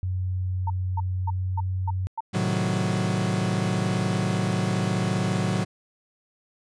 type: tone with pitch glide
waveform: sine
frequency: 92.3 to 93.21 Hz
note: F#2 to F#2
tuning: -4 to +13 cents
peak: -24 dBFS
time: 0.03-2.07 s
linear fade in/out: 0 ms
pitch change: +17 cents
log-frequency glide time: 1.13-1.71 s
type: tone bursts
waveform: sine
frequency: 905 Hz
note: A5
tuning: 48 cents sharp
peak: -26 dBFS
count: 6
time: 0.67-2.206 s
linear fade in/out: 5 ms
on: 31 ms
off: 270 ms
type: chord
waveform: 40% pulse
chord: A diminished seventh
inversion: none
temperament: equal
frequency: 110 / 130.81 / 155.56 / 185 Hz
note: A2 / C3 / Eb3 / Gb3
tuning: 0 / 0 / 0 / 0 cents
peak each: -27 / -30 / -30 / -25 dBFS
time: 2.33-5.65 s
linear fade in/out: 20 ms
effects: resampled to 22050 Hz